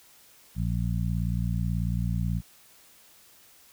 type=harmonic tone; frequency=58.3 Hz; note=A#1; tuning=1 cent sharp; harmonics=1 / 2 / 3 / 4; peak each=-29 / -29 / -30 / -41 dBFS; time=0.55-2.42 s; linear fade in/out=50 ms; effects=white hiss -56 dBFS RMS until 3.72 s